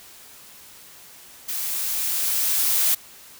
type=noise with level ramp; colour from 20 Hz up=blue; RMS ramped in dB=-28 to -19 dBFS; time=1.48-2.95 s; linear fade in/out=10 ms; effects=white hiss -46 dBFS RMS until 3.39 s